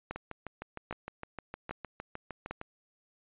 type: two click trains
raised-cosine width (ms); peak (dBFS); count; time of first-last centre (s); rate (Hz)
0.5; -24 / -21; 17 / 4; 0.16-2.614 / 0.11-2.51; 6.52 / 1.25
effects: resampled to 8000 Hz